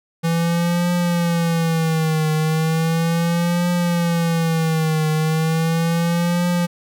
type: tone with vibrato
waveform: square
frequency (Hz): 165.3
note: E3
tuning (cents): +5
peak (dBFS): -17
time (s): 0.23-6.67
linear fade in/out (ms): 20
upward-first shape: triangle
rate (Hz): 0.36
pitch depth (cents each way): 110
effects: none